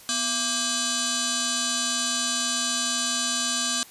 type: tone with frequency modulation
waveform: sine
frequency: 1601 Hz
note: G6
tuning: 36 cents sharp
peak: -23 dBFS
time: 0.09-3.83 s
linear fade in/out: 0 ms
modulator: 924 Hz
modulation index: 7.5
effects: white hiss -48 dBFS RMS until 3.9 s + resampled to 32000 Hz